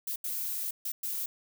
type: noise bursts at uneven times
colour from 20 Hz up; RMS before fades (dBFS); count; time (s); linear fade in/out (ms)
violet; -34; 4; 0.07-0.16 / 0.24-0.71 / 0.85-0.92 / 1.03-1.26; 5
effects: none